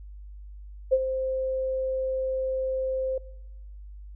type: tone with ADSR envelope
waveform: sine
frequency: 523.3 Hz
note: C5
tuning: in tune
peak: -15 dBFS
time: 0.91-3.18 s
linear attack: 21 ms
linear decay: 47 ms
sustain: -10 dB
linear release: 4 ms
effects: noise-tail reverb RT60 1.0 s tail -22 dB re dry + added 50 Hz sine -40 dBFS peak until 4.15 s